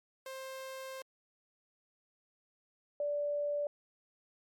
sawtooth / sine tone pair in turn, 528 / 582.8 Hz, C5 / D5, +16 / -13 cents, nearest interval major second, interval 171 cents, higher second, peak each -38 / -31 dBFS, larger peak second, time 0.26-1.02 / 3-3.67 s, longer first, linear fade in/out 2 ms, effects MP3 96 kbps

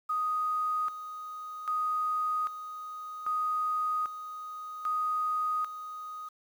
sine tone with tremolo, 1246 Hz, D#6, 2 cents sharp, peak -27 dBFS, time 0.09-6.29 s, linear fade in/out 10 ms, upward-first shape square, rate 0.63 Hz, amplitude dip 70%, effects 9-bit

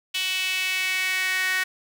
sawtooth tone with high-pass filter sweep, 373.2 Hz, F#4, 15 cents sharp, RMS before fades -25 dBFS, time 0.14-1.64 s, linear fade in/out 10 ms, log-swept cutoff 2900 to 1800 Hz, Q 4, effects none

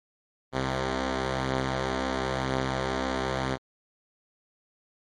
5% pulse tone pair together, 65.9 / 130.81 Hz, C2 / C3, +13 / 0 cents, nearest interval octave, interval 1187 cents, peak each -18 dBFS, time 0.52-3.58 s, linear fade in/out 50 ms, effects low-pass 5000 Hz 12 dB/octave + MP3 64 kbps

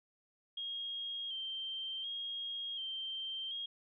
sine tone with vibrato, 3200 Hz, G7, 35 cents sharp, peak -38 dBFS, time 0.57-3.66 s, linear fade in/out 5 ms, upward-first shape square, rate 0.68 Hz, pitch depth 33 cents each way, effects none

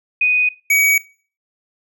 sine / square tone pair in turn, 2489 / 2263 Hz, D#7 / C#7, 0 / +35 cents, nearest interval major second, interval 165 cents, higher first, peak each -12 dBFS, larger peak neither, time 0.21-0.49 / 0.7-0.98 s, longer neither, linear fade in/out 5 ms, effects noise-tail reverb RT60 0.4 s tail -20 dB re dry

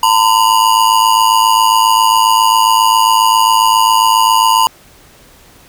square ring-modulated tone, 961 Hz, B5, 48 cents flat, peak -5 dBFS, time 0.03-4.67 s, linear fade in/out 0 ms, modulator 53.7 Hz, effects pink hiss -43 dBFS RMS until 5.68 s

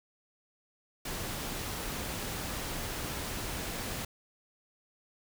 pink noise, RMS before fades -37 dBFS, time 1.05-4.05 s, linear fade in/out 5 ms, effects none

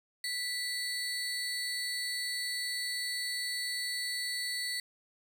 35% pulse tone pair together, 1975.5 / 4435 Hz, B6 / C#8, 0 / 0 cents, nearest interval octave + major second, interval 1400 cents, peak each -35 / -34 dBFS, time 0.24-4.8 s, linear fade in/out 2 ms, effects none

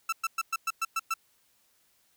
30% pulse tone bursts, 1330 Hz, E6, 15 cents sharp, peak -24 dBFS, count 8, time 0.09-1.14 s, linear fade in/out 5 ms, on 35 ms, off 110 ms, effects white hiss -68 dBFS RMS until 2.16 s

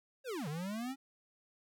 square linear two-way sweep, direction down then up, 554.4 to 141.3 to 276.4 Hz, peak -38 dBFS, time 0.24-0.96 s, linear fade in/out 50 ms, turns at 0.48 s, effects none

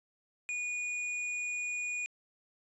sine tone with hard clipping, 2454 Hz, D#7, 25 cents flat, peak -35 dBFS, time 0.49-2.06 s, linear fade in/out 0 ms, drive 10 dB, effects resampled to 24000 Hz

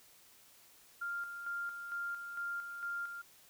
sine tone with tremolo, 1396.9 Hz, F6, in tune, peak -36 dBFS, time 1.01-3.22 s, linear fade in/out 10 ms, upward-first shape square, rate 2.2 Hz, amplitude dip 50%, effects white hiss -62 dBFS RMS until 3.49 s

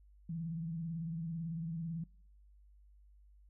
sine tone with vibrato, 164.81 Hz, E3, in tune, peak -37 dBFS, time 0.29-2.04 s, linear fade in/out 5 ms, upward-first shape sine, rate 18 Hz, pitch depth 80 cents each way, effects noise-tail reverb RT60 0.6 s tail -24 dB re dry + added 50 Hz sine -59 dBFS peak until 3.49 s

